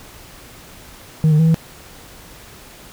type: tone with pitch steps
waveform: sine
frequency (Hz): 157 / 152.3 / 161.5 / 162.6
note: D#3 / D#3 / E3 / E3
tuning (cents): +16 / -37 / -35 / -23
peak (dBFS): -7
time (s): 1.24-1.544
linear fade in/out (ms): 0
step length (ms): 76
effects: tanh soft clip ceiling -9 dBFS + pink hiss -41 dBFS RMS until 2.92 s